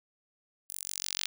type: tone with high-pass filter sweep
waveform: sawtooth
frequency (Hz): 46.82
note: F#1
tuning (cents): +21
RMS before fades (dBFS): -37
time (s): 0.69-1.26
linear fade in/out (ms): 0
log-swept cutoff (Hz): 11000 to 3400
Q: 1.5
effects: none